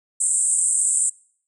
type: band-pass noise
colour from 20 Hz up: pink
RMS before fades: -20 dBFS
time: 0.2-1.1 s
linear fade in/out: 10 ms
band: 7700 to 9000 Hz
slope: 96 dB/octave
effects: noise-tail reverb RT60 0.6 s tail -25 dB re dry